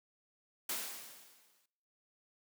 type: noise with exponential decay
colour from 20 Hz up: white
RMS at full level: -36 dBFS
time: 0.69-1.66 s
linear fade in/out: 5 ms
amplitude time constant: 210 ms
effects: noise-tail reverb RT60 1.0 s tail -24 dB re dry + high-pass 200 Hz 12 dB/octave